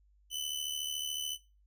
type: tone with amplitude modulation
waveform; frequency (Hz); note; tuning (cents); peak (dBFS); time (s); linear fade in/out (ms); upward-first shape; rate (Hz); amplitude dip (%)
sawtooth; 3011; F#7; +30; -28; 0.3-1.38; 50; sine; 73.8; 65
effects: noise-tail reverb RT60 0.3 s tail -18 dB re dry + added 50 Hz sine -63 dBFS peak until 1.66 s